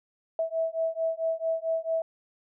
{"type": "beating tone pair", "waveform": "sine", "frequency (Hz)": [650, 654.5], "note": ["E5", "E5"], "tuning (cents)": [-24, -13], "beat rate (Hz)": 4.5, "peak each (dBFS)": -29, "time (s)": [0.39, 2.02], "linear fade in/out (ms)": 2, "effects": []}